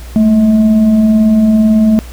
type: tone with frequency modulation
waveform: sine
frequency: 219.5 Hz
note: A3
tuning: 4 cents flat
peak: -5 dBFS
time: 0.16-1.99 s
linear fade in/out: 0 ms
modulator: 421 Hz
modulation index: 0.32
effects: added 60 Hz sine -26 dBFS peak until 2.12 s + pink hiss -36 dBFS RMS until 2.12 s